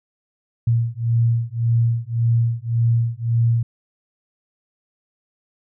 sine beating tone pair, 115.6 / 117.4 Hz, A#2 / A#2, -14 / +13 cents, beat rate 1.8 Hz, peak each -19 dBFS, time 0.67-3.63 s, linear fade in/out 5 ms, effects none

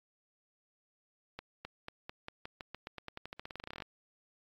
accelerating click train, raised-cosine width 0.3 ms, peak -26 dBFS, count 27, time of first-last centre 1.39-3.822 s, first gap 260 ms, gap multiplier 0.9, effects AAC 32 kbps

